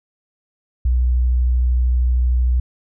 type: tone with vibrato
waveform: sine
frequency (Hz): 61.74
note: B1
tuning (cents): 0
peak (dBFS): -13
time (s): 0.85-2.6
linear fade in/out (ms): 5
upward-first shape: triangle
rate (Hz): 13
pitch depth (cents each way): 15
effects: none